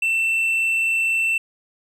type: tone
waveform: triangle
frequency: 2679 Hz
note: E7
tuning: 27 cents sharp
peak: -16 dBFS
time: 0.02-1.38 s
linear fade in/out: 5 ms
effects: resampled to 32000 Hz